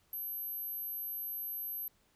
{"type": "tone", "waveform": "sine", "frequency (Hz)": 12420, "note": "G9", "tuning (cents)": -17, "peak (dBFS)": -37, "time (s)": [0.13, 1.88], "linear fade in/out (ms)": 2, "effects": ["pink hiss -71 dBFS RMS until 2.15 s"]}